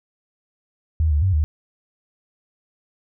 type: tone with pitch steps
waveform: sine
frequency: 79 / 73.6 / 94.8 / 76.2 Hz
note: D#2 / D2 / F#2 / D#2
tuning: +27 / +4 / +43 / -36 cents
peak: -15 dBFS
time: 1-1.44 s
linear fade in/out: 0 ms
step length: 110 ms
effects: none